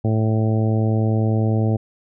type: harmonic tone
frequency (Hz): 110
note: A2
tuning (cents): 0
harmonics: 1 / 2 / 3 / 4 / 5 / 6 / 7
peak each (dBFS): -17 / -23 / -27 / -29 / -31 / -33 / -34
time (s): 0.04-1.77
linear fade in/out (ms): 10
effects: none